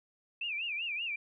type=tone with vibrato; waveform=sine; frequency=2576 Hz; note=E7; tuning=41 cents flat; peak=-33 dBFS; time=0.41-1.16 s; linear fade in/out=5 ms; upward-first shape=sine; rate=5.2 Hz; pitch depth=180 cents each way; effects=none